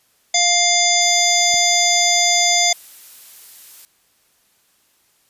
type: harmonic tone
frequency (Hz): 701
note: F5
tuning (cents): +6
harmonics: 1 / 3 / 5 / 7 / 9 / 10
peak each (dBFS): -20 / -20 / -20 / -20 / -20 / -20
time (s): 0.34-2.73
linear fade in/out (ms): 5
type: noise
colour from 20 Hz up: blue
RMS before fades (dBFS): -40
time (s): 1.01-3.85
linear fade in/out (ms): 0
type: click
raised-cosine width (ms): 3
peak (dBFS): -25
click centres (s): 1.542
effects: white hiss -60 dBFS RMS until 5.29 s + resampled to 32000 Hz